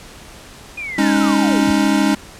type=linear sweep; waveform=sine; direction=down; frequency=2489 to 34.83 Hz; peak=-24 dBFS; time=0.77-1.72 s; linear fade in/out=10 ms
type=chord; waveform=square; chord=Ab suspended fourth; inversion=none; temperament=equal with one note detuned; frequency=205 / 277.2 / 311.1 Hz; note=Ab3 / Db4 / Eb4; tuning=-22 / 0 / 0 cents; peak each=-18 dBFS; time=0.98-2.15 s; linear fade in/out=5 ms
effects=pink hiss -39 dBFS RMS until 2.39 s + low-pass 10000 Hz 12 dB/octave